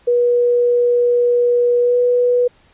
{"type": "tone with pitch glide", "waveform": "sine", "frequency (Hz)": [483.9, 490.1], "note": ["B4", "B4"], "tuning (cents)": [-35, -13], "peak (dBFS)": -11, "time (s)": [0.07, 2.48], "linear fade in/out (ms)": 10, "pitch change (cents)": 22, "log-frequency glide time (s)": [1.8, 1.97], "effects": ["pink hiss -53 dBFS RMS until 2.73 s", "resampled to 8000 Hz"]}